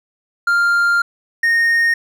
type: tone pair in turn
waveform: triangle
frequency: 1396.9 / 1849.6 Hz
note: F6 / A#6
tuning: 0 / -14 cents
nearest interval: perfect fourth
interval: 486 cents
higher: second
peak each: -10 dBFS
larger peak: neither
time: 0.47-1.02 / 1.43-1.94 s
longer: first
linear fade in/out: 5 ms
effects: none